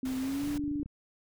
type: tone with pitch glide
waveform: sine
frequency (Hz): 259.5 to 291.3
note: C4 to D4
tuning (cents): -14 to -14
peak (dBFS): -30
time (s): 0.03-0.83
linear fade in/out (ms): 2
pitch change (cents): +200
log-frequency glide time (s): 0.19-0.48
type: noise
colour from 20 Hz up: pink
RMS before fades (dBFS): -44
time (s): 0.05-0.58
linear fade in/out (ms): 5
type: clicks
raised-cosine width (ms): 5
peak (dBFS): -31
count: 12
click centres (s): 0.436 / 0.475 / 0.506 / 0.558 / 0.594 / 0.639 / 0.679 / 0.714 / 0.757 / 0.798 / 0.83 / 0.86
effects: none